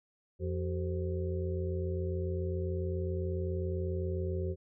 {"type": "harmonic tone with a mistuned harmonic", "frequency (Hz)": 87.31, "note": "F2", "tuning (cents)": 0, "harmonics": [1, 2, 4, 5, 6], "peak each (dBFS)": [-33, -41, -37, -46, -43], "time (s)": [0.39, 4.56], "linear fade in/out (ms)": 50, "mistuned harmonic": 4, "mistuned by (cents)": 130, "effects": []}